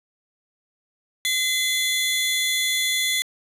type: tone pair together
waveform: sawtooth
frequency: 2047 / 3443 Hz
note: C7 / A7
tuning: -38 / -38 cents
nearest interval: major sixth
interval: 900 cents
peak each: -20 dBFS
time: 1.25-3.22 s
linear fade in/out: 0 ms
effects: resampled to 32000 Hz + 8-bit